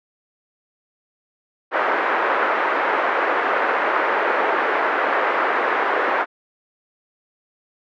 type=band-pass noise; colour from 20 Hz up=white; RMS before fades=-20 dBFS; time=1.71-6.26 s; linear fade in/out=50 ms; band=360 to 1700 Hz; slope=24 dB/octave; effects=none